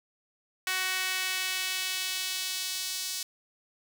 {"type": "tone with high-pass filter sweep", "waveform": "sawtooth", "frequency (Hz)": 373.3, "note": "F#4", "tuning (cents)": 15, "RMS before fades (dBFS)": -32, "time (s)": [0.67, 3.23], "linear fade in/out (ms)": 2, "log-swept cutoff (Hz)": [1800, 4800], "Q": 1.2, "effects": []}